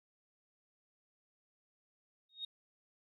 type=tone with exponential growth; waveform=sine; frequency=3729 Hz; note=A#7; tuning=in tune; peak=-35 dBFS; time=2.29-2.45 s; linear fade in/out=5 ms; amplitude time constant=33 ms; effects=tanh soft clip ceiling -32 dBFS